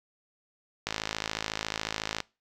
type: click train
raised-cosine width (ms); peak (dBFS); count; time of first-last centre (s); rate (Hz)
0.2; -12; 73; 0.87-2.203; 54
effects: noise-tail reverb RT60 0.3 s tail -24 dB re dry